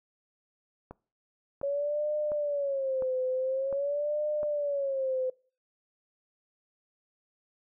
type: click train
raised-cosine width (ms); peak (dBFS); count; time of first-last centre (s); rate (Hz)
1; -28; 6; 0.91-4.431; 1.42
type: tone with vibrato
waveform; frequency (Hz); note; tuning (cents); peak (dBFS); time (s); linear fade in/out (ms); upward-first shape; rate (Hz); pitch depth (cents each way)
sine; 555; C#5; +2; -27; 1.63-5.3; 5; sine; 0.47; 140
effects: noise-tail reverb RT60 0.4 s tail -23 dB re dry